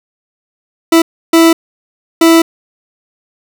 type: tone bursts at uneven times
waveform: 40% pulse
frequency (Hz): 329.6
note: E4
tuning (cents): 0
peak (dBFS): -3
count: 3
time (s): 0.92-1.02 / 1.33-1.53 / 2.21-2.42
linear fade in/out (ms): 5
effects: none